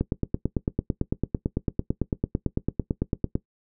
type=click train; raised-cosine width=3 ms; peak=-10 dBFS; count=31; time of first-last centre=0.01-3.354 s; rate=8.97 Hz; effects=noise-tail reverb RT60 0.1 s tail -18 dB re dry